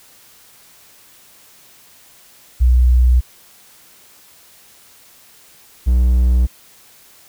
sine / triangle tone pair in turn, 61.74 / 61.47 Hz, B1 / B1, 0 / -7 cents, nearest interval unison, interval 7 cents, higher first, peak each -8 dBFS, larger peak neither, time 2.6-3.21 / 5.86-6.47 s, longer neither, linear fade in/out 20 ms, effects white hiss -47 dBFS RMS until 7.28 s

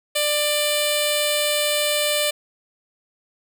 10% pulse tone with notch filter, 593 Hz, D5, 17 cents sharp, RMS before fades -21 dBFS, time 0.15-2.31 s, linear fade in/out 10 ms, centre 1400 Hz, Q 0.68, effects none

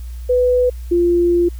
sine tone pair in turn, 497.2 / 347.1 Hz, B4 / F4, +12 / -11 cents, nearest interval tritone, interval 623 cents, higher first, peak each -11 dBFS, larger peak neither, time 0.29-0.7 / 0.91-1.49 s, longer second, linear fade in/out 10 ms, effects added 60 Hz sine -26 dBFS peak until 1.59 s + white hiss -49 dBFS RMS until 1.59 s

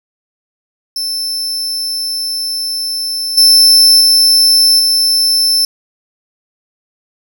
40% pulse tone with level steps, 5310 Hz, E8, 12 cents sharp, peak -15 / -3 / -5 / -8 dBFS, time 0.96-5.65 s, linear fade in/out 2 ms, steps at 3.37 / 4 / 4.79 s, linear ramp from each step 10 ms, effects none

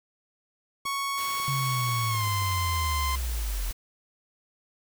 sawtooth tone with pitch glide, 1108.7 to 1040.4 Hz, C#6 to C6, 0 to -10 cents, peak -24 dBFS, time 0.85-3.16 s, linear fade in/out 10 ms, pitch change -110 cents, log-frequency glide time 2.08-2.25 s
clicks, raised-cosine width 2 ms, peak -34 dBFS, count 6, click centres 0.854 / 1.4 / 1.891 / 2.149 / 2.273 / 2.422 s
white noise, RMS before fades -39 dBFS, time 1.17-3.73 s, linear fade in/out 10 ms
sine linear sweep, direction down, 138.59 to 41.15 Hz, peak -27 dBFS, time 1.48-3.71 s, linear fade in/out 0 ms
effects none

